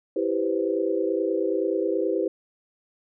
sine chord, C major seventh, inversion first, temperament equal, 329.6 / 392 / 493.9 / 523.3 Hz, E4 / G4 / B4 / C5, 0 / 0 / 0 / 0 cents, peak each -27 / -26 / -28 / -30 dBFS, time 0.16-2.28 s, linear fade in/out 5 ms, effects none

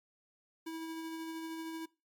square tone with tremolo, 324.7 Hz, E4, 26 cents flat, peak -39 dBFS, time 0.66-1.86 s, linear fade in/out 10 ms, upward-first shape sine, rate 13 Hz, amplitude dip 25%, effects noise-tail reverb RT60 0.3 s tail -23 dB re dry + MP3 96 kbps

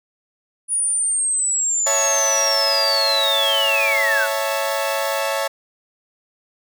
sine linear sweep, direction down, 9760 to 1400 Hz, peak -17 dBFS, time 0.68-4.28 s, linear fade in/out 50 ms
sawtooth chord, A major, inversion first, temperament equal, 554.4 / 659.3 / 880 Hz, C#5 / E5 / A5, 0 / 0 / 0 cents, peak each -19 / -21 / -22 dBFS, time 1.86-5.48 s, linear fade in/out 10 ms
violet noise, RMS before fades -36 dBFS, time 3.22-5.21 s, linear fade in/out 10 ms
effects none

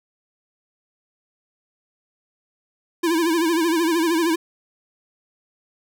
square tone with vibrato, 331.1 Hz, E4, 8 cents sharp, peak -18 dBFS, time 3.03-4.36 s, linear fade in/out 10 ms, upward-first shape sine, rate 13 Hz, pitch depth 94 cents each way, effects none

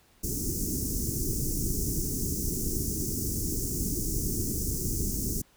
pink band-stop noise, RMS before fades -30 dBFS, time 0.23-5.42 s, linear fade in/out 10 ms, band 400 to 5600 Hz, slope 48 dB/octave, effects pink hiss -62 dBFS RMS until 5.56 s

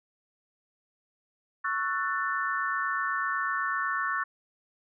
sine chord, F# minor seventh, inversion second, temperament just, 1110 / 1332 / 1480 / 1776 Hz, C#6 / E6 / F#6 / A6, +2 / +18 / 0 / +16 cents, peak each -31 / -34 / -33 / -32 dBFS, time 1.64-4.24 s, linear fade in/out 10 ms, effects none

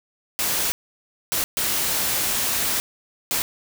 white noise bursts at uneven times, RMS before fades -23 dBFS, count 4, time 0.39-0.72 / 1.32-1.44 / 1.57-2.8 / 3.31-3.42 s, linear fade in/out 0 ms, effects none

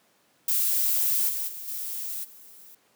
violet noise with level steps, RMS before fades -24 / -30 / -38 / -33 / -49 dBFS, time 0.48-2.75 s, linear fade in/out 5 ms, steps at 1.28 / 1.47 / 1.67 / 2.23 s, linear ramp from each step 20 ms, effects pink hiss -64 dBFS RMS until 2.95 s + high-pass 200 Hz 12 dB/octave

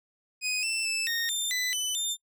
20% pulse tone with pitch steps, 2501 / 2670 / 2635 / 1851 / 3589 / 1999 / 3005 / 3598 Hz, D#7 / E7 / E7 / A#6 / A7 / B6 / F#7 / A7, +8 / +22 / -1 / -13 / +34 / +20 / +26 / +38 cents, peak -22 dBFS, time 0.41-2.17 s, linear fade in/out 50 ms, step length 220 ms, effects noise-tail reverb RT60 0.1 s tail -24 dB re dry

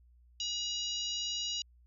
harmonic tone with a mistuned harmonic, 961 Hz, B5, 48 cents flat, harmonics 3 / 4 / 5 / 6 / 7, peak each -37 / -39 / -41 / -43 / -44 dBFS, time 0.4-1.62 s, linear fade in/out 2 ms, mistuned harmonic 6, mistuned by -30 cents, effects added 60 Hz sine -59 dBFS peak until 1.86 s

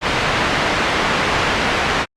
white low-pass noise, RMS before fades -18 dBFS, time 0.01-2.06 s, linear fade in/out 50 ms, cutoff 2100 Hz, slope 12 dB/octave, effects low-pass 8000 Hz 12 dB/octave + Opus 48 kbps

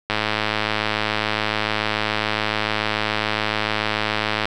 click train, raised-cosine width 0.3 ms, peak -4 dBFS, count 467, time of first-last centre 0.1-4.455 s, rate 107 Hz, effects none

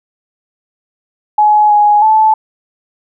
sine tone with pitch steps, 844 / 833 / 871 Hz, G#5 / G#5 / A5, +28 / +5 / -18 cents, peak -5 dBFS, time 1.38-2.34 s, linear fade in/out 5 ms, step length 320 ms, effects none

